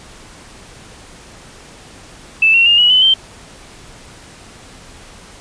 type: tone with pitch steps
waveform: sine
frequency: 2637 / 2728 / 2823 / 2921 / 3022 / 3127 Hz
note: E7 / F7 / F7 / F#7 / F#7 / G7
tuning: 0 / -41 / +18 / -23 / +36 / -5 cents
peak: -7 dBFS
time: 2.42-3.14 s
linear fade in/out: 5 ms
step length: 120 ms
effects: pink hiss -39 dBFS RMS until 5.4 s + resampled to 22050 Hz